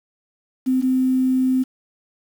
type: tone pair in turn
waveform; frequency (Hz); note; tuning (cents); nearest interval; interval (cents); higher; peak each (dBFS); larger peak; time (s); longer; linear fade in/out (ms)
sine; 258.5 / 258.5; C4 / C4; -21 / -21; unison; 0; neither; -15; neither; 0.66-0.82 / 0.82-1.64; second; 20
effects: 7-bit